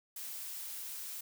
blue noise, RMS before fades -43 dBFS, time 0.16-1.21 s, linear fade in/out 5 ms, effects none

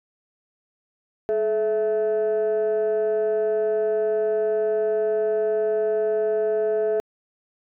sine tone pair together, 429 / 659.3 Hz, A4 / E5, -44 / 0 cents, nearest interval perfect fifth, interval 744 cents, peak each -19 / -23 dBFS, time 1.29-7 s, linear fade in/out 0 ms, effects tanh soft clip ceiling -16 dBFS

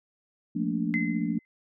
sine chord, Bb major seventh, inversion second, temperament just, 174.81 / 218.5 / 233.1 / 291.4 Hz, F3 / A3 / Bb3 / D4, +2 / -12 / 0 / -13 cents, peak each -31 dBFS, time 0.55-1.39 s, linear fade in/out 10 ms
sine tone with exponential decay, 2053 Hz, C7, 33 cents flat, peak -25 dBFS, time 0.94-1.45 s, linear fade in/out 0 ms, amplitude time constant 110 ms
effects none

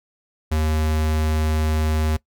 square tone, 77.78 Hz, D#2, in tune, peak -19 dBFS, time 0.51-2.17 s, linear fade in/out 10 ms, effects noise-tail reverb RT60 0.1 s tail -20 dB re dry

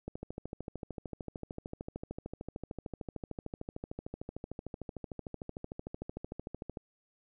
click train, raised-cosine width 2 ms, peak -26 dBFS, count 90, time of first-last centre 0.08-6.772 s, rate 13.3 Hz, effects none

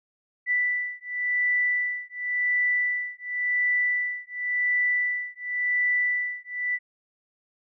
sine beating tone pair, 1976 / 1976.92 Hz, B6 / B6, 0 / +1 cents, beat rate 0.92 Hz, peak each -26 dBFS, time 0.46-6.79 s, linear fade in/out 50 ms, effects none

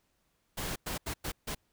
pink noise bursts at uneven times, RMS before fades -36 dBFS, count 5, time 0.57-0.76 / 0.86-0.98 / 1.06-1.14 / 1.24-1.32 / 1.47-1.55 s, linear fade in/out 10 ms, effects pink hiss -75 dBFS RMS until 1.72 s

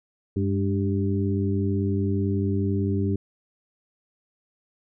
harmonic tone with a mistuned harmonic, 98 Hz, G2, in tune, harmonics 1 / 2 / 3 / 4, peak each -24 / -27 / -29 / -30 dBFS, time 0.36-3.16 s, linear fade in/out 5 ms, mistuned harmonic 2, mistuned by +59 cents, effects none

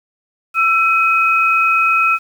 sine tone pair together, 1336 / 2529 Hz, E6 / D#7, +23 / +28 cents, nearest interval major seventh, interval 1105 cents, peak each -13 / -14 dBFS, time 0.54-2.19 s, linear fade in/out 50 ms, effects 7-bit

